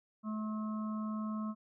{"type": "harmonic tone", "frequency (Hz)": 215.6, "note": "A3", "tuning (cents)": -35, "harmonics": [1, 3, 5, 6], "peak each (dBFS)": [-35, -51, -46, -50], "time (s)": [0.23, 1.55], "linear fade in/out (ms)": 50, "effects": []}